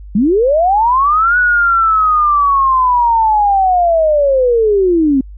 sine linear two-way sweep, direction up then down, 185 to 1480 to 257.8 Hz, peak -8 dBFS, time 0.15-5.21 s, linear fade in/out 5 ms, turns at 1.38 s, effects added 50 Hz sine -29 dBFS peak until 5.37 s

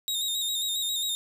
sawtooth tone with vibrato, 3729 Hz, A#7, in tune, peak -24 dBFS, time 0.08-1.15 s, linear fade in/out 0 ms, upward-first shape square, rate 7.4 Hz, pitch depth 38 cents each way, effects none

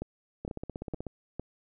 two click trains, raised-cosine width 2 ms, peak -23 / -21 dBFS, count 11 / 4, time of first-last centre 0.45-1.067 / 0.02-1.396 s, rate 16.2 / 2.18 Hz, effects none

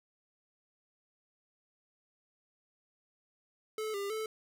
square tone with pitch steps, 433.8 / 400 / 437.1 Hz, A4 / G4 / A4, -25 / +35 / -11 cents, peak -35 dBFS, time 3.78-4.26 s, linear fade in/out 2 ms, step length 160 ms, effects none

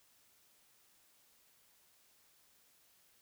silence, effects white hiss -69 dBFS RMS until 3.21 s

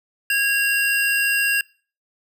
square tone pair together, 1640.5 / 2759 Hz, G#6 / F7, -22 / -22 cents, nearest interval major sixth, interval 900 cents, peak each -21 / -21 dBFS, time 0.3-1.61 s, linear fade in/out 2 ms, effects noise-tail reverb RT60 0.4 s tail -24 dB re dry

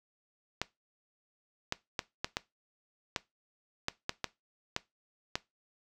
clicks, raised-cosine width 0.2 ms, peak -13 dBFS, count 11, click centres 0.616 / 1.724 / 1.992 / 2.245 / 2.369 / 3.162 / 3.884 / 4.094 / 4.243 / 4.764 / 5.355 s, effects noise-tail reverb RT60 0.2 s tail -19 dB re dry

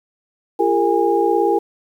sine tone cluster, 341.9 / 401.2 / 457.8 / 818 Hz, F4 / G4 / A#4 / G#5, -37 / +40 / -31 / -26 cents, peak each -19 dBFS, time 0.59-1.59 s, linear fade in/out 10 ms, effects 8-bit

